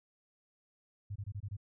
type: tone bursts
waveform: sine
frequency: 101 Hz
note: G#2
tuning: 48 cents flat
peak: -37 dBFS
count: 6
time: 1.1-1.568 s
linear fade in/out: 10 ms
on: 58 ms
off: 24 ms
effects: none